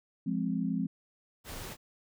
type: chord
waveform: sine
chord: F minor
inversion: none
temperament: equal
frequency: 174.61 / 207.7 / 261.6 Hz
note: F3 / Ab3 / C4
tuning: 0 / 0 / 0 cents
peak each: -33 dBFS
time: 0.26-0.87 s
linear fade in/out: 10 ms
type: noise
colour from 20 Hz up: pink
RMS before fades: -42 dBFS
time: 1.44-1.77 s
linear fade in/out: 50 ms
effects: none